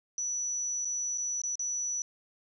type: tone with dropouts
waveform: sine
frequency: 5920 Hz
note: F#8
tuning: in tune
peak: -30 dBFS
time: 0.18-2.02 s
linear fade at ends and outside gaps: 1 ms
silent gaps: 0.848-0.853 / 1.176-1.181 / 1.417-1.436 / 1.555-1.594 s
effects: none